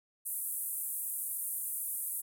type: band-pass noise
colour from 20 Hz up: pink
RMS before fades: -37 dBFS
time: 0.25-2.22 s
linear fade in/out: 20 ms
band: 9100 to 15000 Hz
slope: 48 dB/octave
effects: none